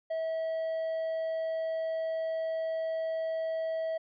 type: tone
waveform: triangle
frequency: 647 Hz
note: E5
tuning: 32 cents flat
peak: -28 dBFS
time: 0.1-3.98 s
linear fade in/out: 10 ms
effects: resampled to 11025 Hz